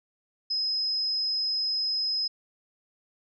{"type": "tone", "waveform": "sine", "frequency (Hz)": 5090, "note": "D#8", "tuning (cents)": 39, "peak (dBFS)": -25, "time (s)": [0.5, 2.28], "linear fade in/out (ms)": 10, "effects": []}